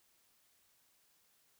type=silence; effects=white hiss -72 dBFS RMS until 1.59 s